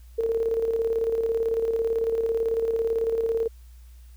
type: tone with tremolo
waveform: sine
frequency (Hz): 454.9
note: A#4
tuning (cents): -42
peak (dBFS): -20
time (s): 0.18-3.48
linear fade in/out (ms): 10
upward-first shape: square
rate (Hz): 18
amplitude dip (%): 45
effects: added 60 Hz sine -44 dBFS peak until 4.16 s + white hiss -62 dBFS RMS until 4.16 s